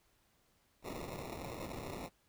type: noise with sample-and-hold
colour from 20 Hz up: white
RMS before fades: -44 dBFS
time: 0.82-2.1 s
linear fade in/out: 50 ms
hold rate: 1575 Hz
effects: pink hiss -73 dBFS RMS until 2.28 s